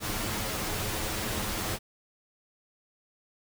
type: noise with comb filter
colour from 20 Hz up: pink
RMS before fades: -32 dBFS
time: 0-1.79 s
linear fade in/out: 50 ms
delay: 9.4 ms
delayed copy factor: +0.6
effects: none